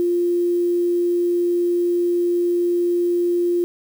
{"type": "tone", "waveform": "sine", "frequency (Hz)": 349.2, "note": "F4", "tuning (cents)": 0, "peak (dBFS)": -16, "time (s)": [0, 3.64], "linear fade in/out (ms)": 0, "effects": ["7-bit"]}